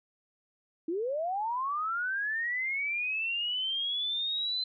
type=linear sweep; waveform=sine; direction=up; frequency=311.1 to 4074 Hz; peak=-29 dBFS; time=0.88-4.64 s; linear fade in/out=5 ms; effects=none